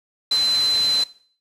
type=tone in noise; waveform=sine; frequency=4055 Hz; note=B7; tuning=45 cents sharp; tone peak=-16 dBFS; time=0.31-1.04 s; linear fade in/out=5 ms; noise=white; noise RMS=-28 dBFS; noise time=0.31-1.04 s; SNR=+9 dB; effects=noise-tail reverb RT60 0.5 s tail -19 dB re dry + low-pass 8000 Hz 12 dB/octave